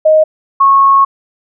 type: tone pair in turn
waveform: sine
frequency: 624 / 1096.7 Hz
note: D#5 / C#6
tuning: +5 / -19 cents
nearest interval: minor seventh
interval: 976 cents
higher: second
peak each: -4 dBFS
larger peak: neither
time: 0.05-0.24 / 0.6-1.05 s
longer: second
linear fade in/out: 10 ms
effects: none